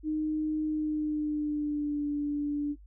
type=tone with pitch glide; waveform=sine; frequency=308.3 to 291.5 Hz; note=D#4 to D4; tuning=-16 to -13 cents; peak=-27 dBFS; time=0.03-2.76 s; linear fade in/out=50 ms; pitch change=-97 cents; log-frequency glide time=0.65-2.07 s; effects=noise-tail reverb RT60 0.1 s tail -19 dB re dry + added 50 Hz sine -49 dBFS peak until 2.86 s